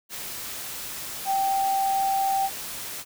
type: tone in noise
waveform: sine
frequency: 780 Hz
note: G5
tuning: 9 cents flat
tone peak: -21 dBFS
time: 1.25-2.5 s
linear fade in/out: 50 ms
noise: white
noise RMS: -35 dBFS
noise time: 0.09-3.05 s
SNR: +11 dB
effects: none